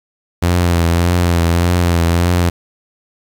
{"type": "tone with vibrato", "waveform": "sawtooth", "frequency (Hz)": 86.2, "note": "F2", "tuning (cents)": -22, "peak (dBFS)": -7, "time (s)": [0.42, 2.5], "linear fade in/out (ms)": 10, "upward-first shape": "triangle", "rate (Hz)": 1.7, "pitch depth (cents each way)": 50, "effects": ["7-bit"]}